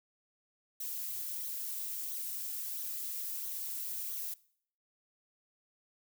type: noise with flanger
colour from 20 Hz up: violet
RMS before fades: -39 dBFS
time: 0.8-4.34 s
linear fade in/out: 5 ms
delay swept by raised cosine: 0.39 to 4.89 ms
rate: 1.5 Hz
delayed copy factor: -0.5
effects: noise-tail reverb RT60 0.6 s tail -21 dB re dry